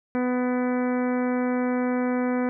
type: harmonic tone with a mistuned harmonic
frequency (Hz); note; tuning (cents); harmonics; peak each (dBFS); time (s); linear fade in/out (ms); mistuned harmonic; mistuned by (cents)
249.4; B3; +17; 1 / 2 / 3 / 4 / 5 / 6 / 7 / 8 / 9; -23 / -28 / -35 / -37 / -40 / -39 / -43 / -42 / -44; 0.15-2.49; 0; 9; +36
effects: none